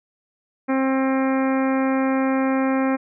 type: harmonic tone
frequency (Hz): 265.7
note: C4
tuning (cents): +27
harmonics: 1 / 2 / 3 / 4 / 5 / 6 / 7 / 8 / 9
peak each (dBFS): -19 / -25 / -29 / -31 / -33 / -35 / -36 / -37 / -38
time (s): 0.68-2.97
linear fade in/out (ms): 20
effects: none